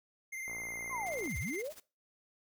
square tone with vibrato, 2093 Hz, C7, in tune, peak -40 dBFS, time 0.32-1.62 s, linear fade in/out 10 ms, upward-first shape square, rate 19 Hz, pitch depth 25 cents each way
click train, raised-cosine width 1 ms, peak -36 dBFS, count 47, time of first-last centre 0.48-1.276 s, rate 57.8 Hz
sine linear two-way sweep, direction down then up, 1125 to 55.1 to 655 Hz, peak -36 dBFS, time 0.89-1.73 s, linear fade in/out 50 ms, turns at 1.38 s
white noise with tremolo, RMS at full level -50 dBFS, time 1.06-1.8 s, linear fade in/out 2 ms, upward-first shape triangle, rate 17 Hz, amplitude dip 90%
effects noise-tail reverb RT60 0.3 s tail -20 dB re dry

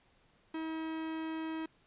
45% pulse tone, 320 Hz, D#4, 49 cents sharp, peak -36 dBFS, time 0.54-1.66 s, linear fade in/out 5 ms, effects pink hiss -68 dBFS RMS until 1.86 s + resampled to 8000 Hz

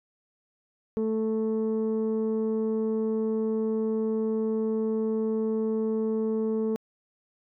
sine tone pair together, 220 / 440 Hz, A3 / A4, 0 / 0 cents, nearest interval octave, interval 1200 cents, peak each -25 dBFS, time 0.97-6.76 s, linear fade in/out 0 ms, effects tanh soft clip ceiling -21 dBFS

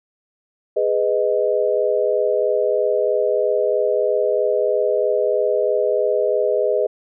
sine chord, G# minor, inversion none, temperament just, 415.3 / 498.4 / 623 Hz, G#4 / B4 / D#5, 0 / +16 / +2 cents, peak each -20 dBFS, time 0.76-6.87 s, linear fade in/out 10 ms, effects none

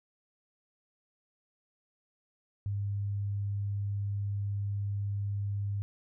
sine tone, 100.9 Hz, G#2, 49 cents flat, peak -30 dBFS, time 2.66-5.82 s, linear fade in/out 0 ms, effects none

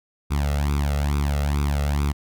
sawtooth tone with flanger, 71.9 Hz, D2, 36 cents flat, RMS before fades -22 dBFS, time 0.3-2.13 s, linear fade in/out 20 ms, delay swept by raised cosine 0.82 to 1.53 ms, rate 2.3 Hz, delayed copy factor +0.95, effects none

